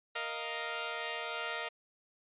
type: chord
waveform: 10% pulse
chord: Bb suspended fourth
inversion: none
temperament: equal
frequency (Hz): 466.2 / 622.3 / 698.5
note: Bb4 / Eb5 / F5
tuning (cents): 0 / 0 / 0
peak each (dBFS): -32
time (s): 0.15-1.69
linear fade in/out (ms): 10
effects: resampled to 8000 Hz